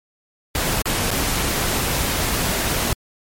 pink noise with dropouts, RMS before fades -21 dBFS, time 0.55-2.93 s, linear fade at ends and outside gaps 1 ms, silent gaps 0.819-0.856 / 1.106-1.113 s, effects MP3 64 kbps

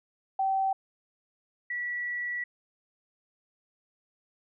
sine tone pair in turn, 772 / 1945.3 Hz, G5 / B6, -27 / -27 cents, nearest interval octave + major third, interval 1600 cents, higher second, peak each -24 / -30 dBFS, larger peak first, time 0.39-0.73 / 1.7-2.44 s, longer second, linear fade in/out 5 ms, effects none

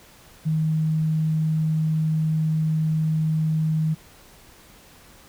sine tone, 157.3 Hz, D#3, 19 cents sharp, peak -19 dBFS, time 0.45-3.95 s, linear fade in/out 20 ms, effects pink hiss -50 dBFS RMS until 5.28 s

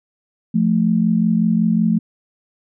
sine tone pair together, 174.61 / 220 Hz, F3 / A3, 0 / 0 cents, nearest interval major third, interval 400 cents, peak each -17 / -15 dBFS, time 0.54-1.99 s, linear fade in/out 10 ms, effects none

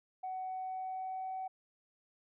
sine tone with pitch glide, 749 to 755.5 Hz, F#5 to F#5, +21 to +36 cents, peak -36 dBFS, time 0.23-1.48 s, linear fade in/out 10 ms, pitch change +15 cents, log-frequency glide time 0.5-1.33 s, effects tanh soft clip ceiling -33 dBFS

